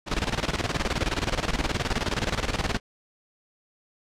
pink noise with tremolo, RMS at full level -24 dBFS, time 0.06-2.8 s, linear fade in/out 50 ms, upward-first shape square, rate 19 Hz, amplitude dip 75%, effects low-pass 5000 Hz 12 dB/octave

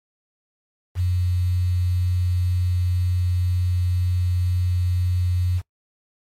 sine tone with quantisation, 89.8 Hz, F2, 49 cents sharp, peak -18 dBFS, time 0.95-5.62 s, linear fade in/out 50 ms, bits 7, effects noise-tail reverb RT60 0.1 s tail -21 dB re dry + MP3 64 kbps

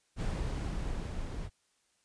brown noise with level ramp, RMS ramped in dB -32 to -39 dBFS, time 0.16-1.5 s, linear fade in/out 50 ms, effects white hiss -73 dBFS RMS until 2.04 s + resampled to 22050 Hz

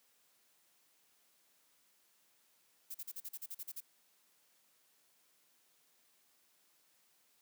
violet noise bursts, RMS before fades -44 dBFS, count 11, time 2.9-3.806 s, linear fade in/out 10 ms, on 46 ms, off 40 ms, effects white hiss -72 dBFS RMS until 7.41 s + high-pass 150 Hz 12 dB/octave

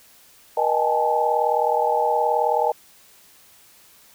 sine tone cluster, 477.6 / 618 / 796 / 836 / 875 Hz, A#4 / D#5 / G5 / G#5 / A5, +42 / -12 / +26 / +11 / -10 cents, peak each -24 dBFS, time 0.57-2.72 s, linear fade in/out 5 ms, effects white hiss -52 dBFS RMS until 4.14 s

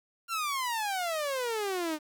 sawtooth exponential sweep, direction down, 1396.9 to 297.8 Hz, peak -26 dBFS, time 0.28-1.99 s, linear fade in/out 50 ms, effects 10-bit

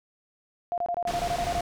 sine tone bursts, 698.5 Hz, F5, in tune, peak -25 dBFS, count 11, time 0.72-1.608 s, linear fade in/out 0 ms, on 58 ms, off 25 ms
pink low-pass noise, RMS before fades -34 dBFS, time 1.07-1.61 s, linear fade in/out 5 ms, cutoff 7100 Hz, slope 12 dB/octave
effects none

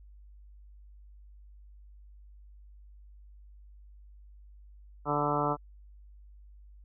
harmonic tone with a mistuned harmonic, 146.7 Hz, D3, 2 cents flat, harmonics 1 / 2 / 3 / 4 / 5 / 6 / 7 / 8 / 9, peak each -35 / -35 / -35 / -35 / -35 / -35 / -35 / -35 / -35 dBFS, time 5.05-5.57 s, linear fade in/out 50 ms, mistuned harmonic 7, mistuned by -31 cents, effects added 50 Hz sine -50 dBFS peak until 6.84 s

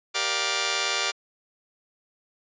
5% pulse chord, G minor seventh, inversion none, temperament just, 392 / 470.4 / 588 / 705.6 Hz, G4 / Bb4 / D5 / F5, 0 / +16 / +2 / +18 cents, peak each -20 dBFS, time 0.14-1.12 s, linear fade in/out 20 ms, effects resampled to 16000 Hz

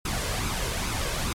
pink noise with flanger, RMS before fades -28 dBFS, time 0.05-1.33 s, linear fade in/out 5 ms, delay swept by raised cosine 0.78 to 1.98 ms, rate 2.4 Hz, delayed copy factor +0.55, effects low-pass 11000 Hz 12 dB/octave + MP3 96 kbps

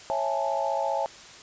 sine chord, A major seventh, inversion first, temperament just, 550 / 660 / 825 / 880 Hz, C#5 / E5 / G#5 / A5, -14 / +2 / -12 / 0 cents, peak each -30 dBFS, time 0.1-1.06 s, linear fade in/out 0 ms, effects white hiss -46 dBFS RMS until 1.42 s + resampled to 16000 Hz

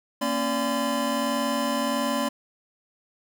square tone cluster, 232.8 / 274.3 / 579 / 1020 Hz, A#3 / C#4 / D5 / C6, -2 / -18 / -25 / -44 cents, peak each -30 dBFS, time 0.21-2.29 s, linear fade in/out 10 ms, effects none

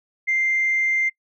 sine tone, 2093 Hz, C7, in tune, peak -17 dBFS, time 0.27-1.1 s, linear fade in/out 20 ms, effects noise-tail reverb RT60 0.1 s tail -24 dB re dry + tanh soft clip ceiling -13 dBFS

